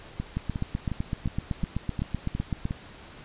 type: two click trains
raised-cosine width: 5 ms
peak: -15 / -17 dBFS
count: 19 / 8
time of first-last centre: 0.37-2.654 / 0.2-2.709 s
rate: 7.88 / 2.79 Hz
effects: pink hiss -47 dBFS RMS until 3.24 s + resampled to 8000 Hz